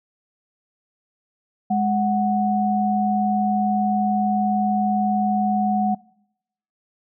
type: tone pair together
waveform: sine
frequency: 207.7 / 739.2 Hz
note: G#3 / F#5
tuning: 0 / -2 cents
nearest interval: octave + minor seventh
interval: 2198 cents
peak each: -20 dBFS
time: 1.7-5.95 s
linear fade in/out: 10 ms
effects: noise-tail reverb RT60 0.8 s tail -23 dB re dry